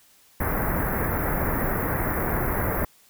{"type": "band-stop noise", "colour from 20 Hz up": "pink", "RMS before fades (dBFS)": -25, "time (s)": [0.4, 2.85], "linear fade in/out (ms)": 5, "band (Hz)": [2000, 12000], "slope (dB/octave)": 48, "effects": ["white hiss -57 dBFS RMS until 3.09 s"]}